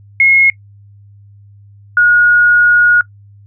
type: tone pair in turn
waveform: sine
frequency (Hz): 2163 / 1443.6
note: C#7 / F#6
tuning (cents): -43 / -43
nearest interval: perfect fifth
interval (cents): 700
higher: first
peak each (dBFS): -5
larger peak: neither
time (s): 0.2-0.5 / 1.97-3.01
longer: second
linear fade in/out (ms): 2
effects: noise-tail reverb RT60 0.1 s tail -21 dB re dry + added 101 Hz sine -38 dBFS peak until 3.46 s